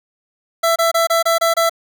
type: tone bursts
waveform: 25% pulse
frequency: 666 Hz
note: E5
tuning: 18 cents sharp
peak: -9 dBFS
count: 7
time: 0.63-1.696 s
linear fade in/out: 10 ms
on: 130 ms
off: 26 ms
effects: none